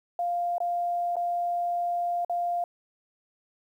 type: tone with dropouts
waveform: sine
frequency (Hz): 698.5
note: F5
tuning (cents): 0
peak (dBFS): -25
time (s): 0.19-2.64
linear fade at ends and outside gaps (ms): 2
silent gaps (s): 0.582-0.603 / 1.157-1.166 / 2.248-2.296
effects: 10-bit